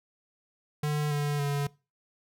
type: tone with pitch steps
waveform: square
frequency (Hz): 149.2 / 145.96 / 142.79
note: D3 / D3 / D3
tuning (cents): +28 / -10 / -48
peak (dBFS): -27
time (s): 0.83-1.67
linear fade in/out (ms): 5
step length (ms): 280
effects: noise-tail reverb RT60 0.3 s tail -22 dB re dry